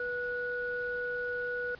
sine tone pair together, 488.9 / 1465 Hz, B4 / F#6, -18 / -18 cents, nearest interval octave + perfect fifth, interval 1900 cents, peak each -35 / -34 dBFS, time 0-1.75 s, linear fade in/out 2 ms, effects pink hiss -54 dBFS RMS until 1.79 s + resampled to 11025 Hz

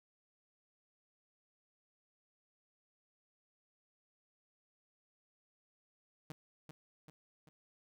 sawtooth tone with echo, 154.5 Hz, D#3, 12 cents flat, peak -40 dBFS, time 6.3-6.32 s, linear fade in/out 0 ms, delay 390 ms, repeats 3, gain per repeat -5 dB, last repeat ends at 7.49 s, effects none

